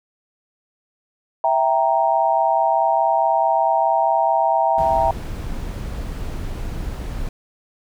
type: chord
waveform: sine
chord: E diminished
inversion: none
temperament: equal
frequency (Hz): 659.3 / 784 / 932.3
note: E5 / G5 / Bb5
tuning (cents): 0 / 0 / 0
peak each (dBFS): -19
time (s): 1.44-5.11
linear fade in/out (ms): 2
type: noise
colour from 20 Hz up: brown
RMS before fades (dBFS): -27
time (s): 4.78-7.29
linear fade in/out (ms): 2
effects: none